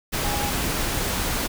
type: tone in noise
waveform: sine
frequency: 819 Hz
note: G#5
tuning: 24 cents flat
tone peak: -29 dBFS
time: 0.23-0.51 s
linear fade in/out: 20 ms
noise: pink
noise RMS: -25 dBFS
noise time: 0.12-1.48 s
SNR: -7 dB
effects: none